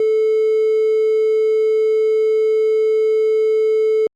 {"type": "tone with hard clipping", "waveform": "triangle", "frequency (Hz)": 436.6, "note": "A4", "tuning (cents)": -13, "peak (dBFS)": -13, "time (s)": [0, 4.07], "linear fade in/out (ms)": 2, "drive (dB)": 4, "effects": ["Opus 48 kbps"]}